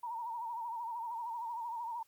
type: tone with vibrato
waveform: sine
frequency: 932.3 Hz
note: A#5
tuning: in tune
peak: -37 dBFS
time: 0.03-2.03 s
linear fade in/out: 5 ms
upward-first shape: triangle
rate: 13 Hz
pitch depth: 93 cents each way
effects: white hiss -71 dBFS RMS until 2.07 s + Opus 24 kbps